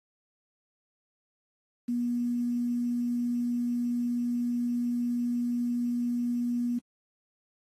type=tone with quantisation; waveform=sine; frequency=241 Hz; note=B3; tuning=42 cents flat; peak=-26 dBFS; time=1.88-6.79 s; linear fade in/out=10 ms; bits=9; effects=AAC 32 kbps